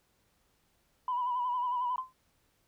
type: tone with vibrato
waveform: sine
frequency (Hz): 988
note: B5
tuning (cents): 0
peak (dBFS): -28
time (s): 1.08-1.96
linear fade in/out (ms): 2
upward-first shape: sine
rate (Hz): 11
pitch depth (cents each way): 50
type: tone with exponential decay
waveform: sine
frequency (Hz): 1032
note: C6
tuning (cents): -24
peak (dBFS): -27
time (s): 1.98-2.13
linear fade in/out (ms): 2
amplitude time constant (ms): 31
effects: tanh soft clip ceiling -24 dBFS + pink hiss -72 dBFS RMS until 2.67 s